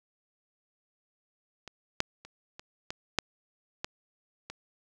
clicks, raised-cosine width 0.2 ms, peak -25 / -8 / -29 / -26 / -18 / -7 / -15 / -22 dBFS, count 8, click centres 1.677 / 2.004 / 2.25 / 2.595 / 2.905 / 3.187 / 3.845 / 4.5 s, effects none

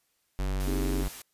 square tone, 47.73 Hz, G1, 45 cents flat, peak -28 dBFS, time 0.39-1.08 s, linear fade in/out 0 ms
white noise, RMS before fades -43 dBFS, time 0.6-1.22 s, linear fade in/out 2 ms
sine chord, C minor, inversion none, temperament equal with one note detuned, 261.6 / 311.1 / 400 Hz, C4 / Eb4 / G4, 0 / 0 / +35 cents, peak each -34 / -35 / -36 dBFS, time 0.66-1.04 s, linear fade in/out 20 ms
effects white hiss -73 dBFS RMS until 1.33 s + resampled to 32000 Hz

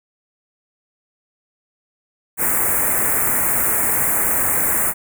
white band-stop noise, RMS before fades -18 dBFS, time 2.37-4.94 s, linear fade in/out 50 ms, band 2200 to 7700 Hz, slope 48 dB/octave, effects none

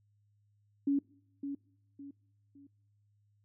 sine tone with echo, 280.6 Hz, C#4, 21 cents sharp, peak -26 dBFS, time 0.87-0.99 s, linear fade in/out 5 ms, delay 560 ms, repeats 3, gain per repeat -9 dB, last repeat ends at 2.67 s, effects noise-tail reverb RT60 0.8 s tail -25 dB re dry + added 103 Hz sine -68 dBFS peak until 3.44 s

